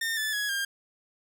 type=tone with pitch steps; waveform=sawtooth; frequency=1819 / 1744.9 / 1673.8 / 1605.6 Hz; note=A#6 / A6 / G#6 / G6; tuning=-43 / -15 / +13 / +41 cents; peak=-24 dBFS; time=0.01-0.65 s; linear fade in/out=5 ms; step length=160 ms; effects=none